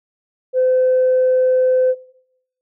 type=tone; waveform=sine; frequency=512 Hz; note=C5; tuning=38 cents flat; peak=-11 dBFS; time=0.53-1.95 s; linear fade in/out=50 ms; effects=noise-tail reverb RT60 0.8 s tail -20 dB re dry + tanh soft clip ceiling -8 dBFS